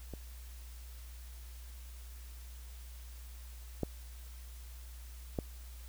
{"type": "clicks", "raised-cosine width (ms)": 2, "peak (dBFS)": [-30, -19, -20], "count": 3, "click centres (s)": [0.137, 3.833, 5.388], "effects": ["added 60 Hz sine -46 dBFS peak until 5.88 s", "white hiss -58 dBFS RMS until 5.88 s"]}